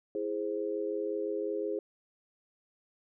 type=chord; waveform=sine; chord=E augmented; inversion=none; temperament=equal; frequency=329.6 / 415.3 / 523.3 Hz; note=E4 / G#4 / B#4; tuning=0 / 0 / 0 cents; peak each=-37 / -33 / -37 dBFS; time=0.15-1.79 s; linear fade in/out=2 ms; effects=none